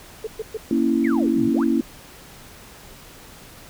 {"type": "tone bursts", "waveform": "sine", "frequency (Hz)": 439.2, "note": "A4", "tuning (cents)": -3, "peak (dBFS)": -24, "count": 3, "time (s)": [0.24, 0.573], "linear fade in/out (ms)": 5, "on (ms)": 31, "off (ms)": 120}
{"type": "chord", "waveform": "sine", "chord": "A# diminished", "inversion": "none", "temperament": "equal", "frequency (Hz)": [233.1, 277.2, 329.6], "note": ["A#3", "C#4", "E4"], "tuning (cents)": [0, 0, 0], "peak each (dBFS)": -21, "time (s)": [0.71, 1.81], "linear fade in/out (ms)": 2}
{"type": "exponential two-way sweep", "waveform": "sine", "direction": "down then up", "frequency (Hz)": [2349, 98, 1698], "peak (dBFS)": -29, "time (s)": [1.04, 1.64], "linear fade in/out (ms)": 5, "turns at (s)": 1.45}
{"effects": ["pink hiss -44 dBFS RMS until 3.69 s"]}